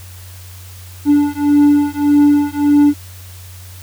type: beating tone pair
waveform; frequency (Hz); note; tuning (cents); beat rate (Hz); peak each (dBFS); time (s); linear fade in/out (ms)
triangle; 290.1 / 291.8; D4 / D4; -21 / -11; 1.7; -10; 1.05-2.94; 50
effects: added 91 Hz sine -33 dBFS peak until 3.82 s + white hiss -40 dBFS RMS until 3.82 s